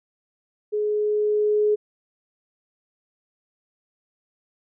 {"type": "tone with level ramp", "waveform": "sine", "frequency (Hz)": 421, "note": "G#4", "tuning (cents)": 24, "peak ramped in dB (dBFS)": [-21, -16], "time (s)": [0.72, 1.76], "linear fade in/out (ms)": 20, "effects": []}